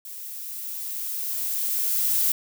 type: noise with level ramp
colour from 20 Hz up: violet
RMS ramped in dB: -38 to -21 dBFS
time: 0.05-2.32 s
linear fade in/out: 2 ms
effects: none